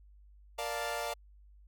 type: chord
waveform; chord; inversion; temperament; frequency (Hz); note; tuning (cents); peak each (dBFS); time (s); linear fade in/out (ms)
sawtooth; Bb major seventh; none; equal; 466.2 / 587.3 / 698.5 / 880; Bb4 / D5 / F5 / A5; 0 / 0 / 0 / 0; -38 / -35 / -35 / -37; 0.58-1.14; 10
effects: added 50 Hz sine -55 dBFS peak until 1.67 s